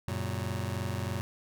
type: chord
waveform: sawtooth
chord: F# major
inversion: none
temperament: just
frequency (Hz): 92.5 / 115.62 / 138.75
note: F#2 / A#2 / C#3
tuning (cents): 0 / -14 / +2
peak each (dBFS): -30 / -31 / -36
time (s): 0.08-1.21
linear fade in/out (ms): 0
effects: none